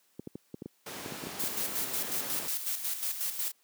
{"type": "clicks", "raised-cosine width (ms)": 3, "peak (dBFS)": -23, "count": 11, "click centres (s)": [0.195, 0.273, 0.355, 0.543, 0.621, 0.659, 1.061, 1.122, 1.238, 1.27, 1.438]}
{"type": "noise", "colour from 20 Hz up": "pink", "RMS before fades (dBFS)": -40, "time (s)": [0.86, 2.48], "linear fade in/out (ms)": 5}
{"type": "noise with tremolo", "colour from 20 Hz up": "blue", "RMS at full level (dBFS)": -32, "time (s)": [1.39, 3.52], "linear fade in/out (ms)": 10, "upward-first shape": "square", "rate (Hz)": 5.5, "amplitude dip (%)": 55}
{"effects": ["white hiss -69 dBFS RMS until 3.63 s", "high-pass 200 Hz 12 dB/octave"]}